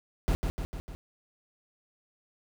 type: noise with echo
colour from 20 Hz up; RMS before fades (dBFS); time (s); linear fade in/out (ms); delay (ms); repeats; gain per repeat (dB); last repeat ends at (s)
brown; -25; 0.28-0.35; 0; 150; 4; -4; 0.95
effects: none